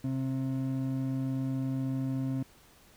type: ring-modulated tone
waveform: triangle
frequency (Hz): 198.5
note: G3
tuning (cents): +22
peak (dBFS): -24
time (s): 0.04-2.43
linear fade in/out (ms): 5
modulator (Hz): 66.8
effects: pink hiss -59 dBFS RMS until 2.96 s